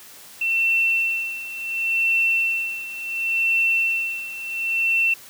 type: tone with tremolo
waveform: sine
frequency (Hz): 2695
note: E7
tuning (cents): +38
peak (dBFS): -16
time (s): 0.41-5.14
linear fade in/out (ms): 5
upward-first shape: sine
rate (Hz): 0.7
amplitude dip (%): 80
effects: white hiss -44 dBFS RMS until 5.29 s + high-pass 80 Hz 12 dB/octave